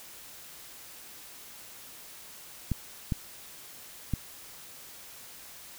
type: clicks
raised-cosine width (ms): 5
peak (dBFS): -15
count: 3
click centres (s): 2.717 / 3.122 / 4.137
effects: white hiss -48 dBFS RMS until 5.78 s